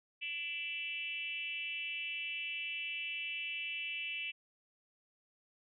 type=tone with frequency modulation; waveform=sine; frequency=2655 Hz; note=E7; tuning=12 cents sharp; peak=-37 dBFS; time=0.21-4.32 s; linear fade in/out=20 ms; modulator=314 Hz; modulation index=1.1; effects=none